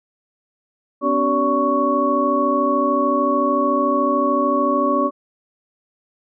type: tone cluster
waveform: sine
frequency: 253.3 / 286.9 / 383.7 / 574 / 1113 Hz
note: B3 / D4 / G4 / D5 / C#6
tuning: +44 / -40 / -37 / -40 / +7 cents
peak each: -23 / -22 / -26 / -21 / -19 dBFS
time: 1.01-5.11 s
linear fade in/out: 50 ms
effects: none